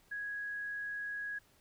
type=tone; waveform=sine; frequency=1661.2 Hz; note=G#6; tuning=in tune; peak=-37 dBFS; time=0.11-1.39 s; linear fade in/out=10 ms; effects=pink hiss -67 dBFS RMS until 1.6 s